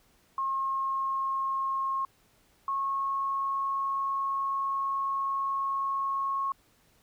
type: tone pair in turn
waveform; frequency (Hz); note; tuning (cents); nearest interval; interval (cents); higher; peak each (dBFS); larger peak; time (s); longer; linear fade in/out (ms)
sine; 1077 / 1092.7; C6 / C#6; +50 / -25; unison; 25; second; -27; neither; 0.38-2.05 / 2.68-6.52; second; 2
effects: pink hiss -65 dBFS RMS until 7.02 s